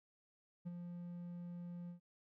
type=tone with ADSR envelope; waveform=triangle; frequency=174.61 Hz; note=F3; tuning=in tune; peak=-38 dBFS; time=0.65-2 s; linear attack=21 ms; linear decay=28 ms; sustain=-5 dB; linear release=110 ms; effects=none